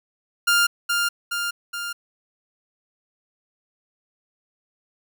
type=tone with echo; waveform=sawtooth; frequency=1400 Hz; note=F6; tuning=4 cents sharp; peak=-12 dBFS; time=0.47-0.67 s; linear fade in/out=10 ms; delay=420 ms; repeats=3; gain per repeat=-4 dB; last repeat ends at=1.93 s; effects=none